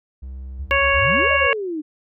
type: tone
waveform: triangle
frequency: 65.41 Hz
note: C2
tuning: in tune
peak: -28 dBFS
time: 0.22-0.92 s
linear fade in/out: 10 ms
type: tone with vibrato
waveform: sine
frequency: 73.42 Hz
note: D2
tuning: in tune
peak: -30 dBFS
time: 0.59-1.47 s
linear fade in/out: 5 ms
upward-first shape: sine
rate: 8.2 Hz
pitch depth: 10 cents each way
type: harmonic tone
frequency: 554.4 Hz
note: C#5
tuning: in tune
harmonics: 1 / 2 / 3 / 4 / 5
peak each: -21 / -21 / -21 / -21 / -21 dBFS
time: 0.71-1.53 s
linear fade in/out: 0 ms
type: exponential two-way sweep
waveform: sine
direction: up then down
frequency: 51.91 to 622.3 to 294.2 Hz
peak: -23 dBFS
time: 0.92-1.82 s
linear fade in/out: 20 ms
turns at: 1.31 s
effects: none